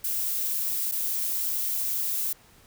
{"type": "noise with dropouts", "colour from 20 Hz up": "violet", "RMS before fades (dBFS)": -28, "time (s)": [0.04, 2.33], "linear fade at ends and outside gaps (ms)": 5, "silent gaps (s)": [0.914, 0.92], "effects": ["pink hiss -56 dBFS RMS until 2.66 s"]}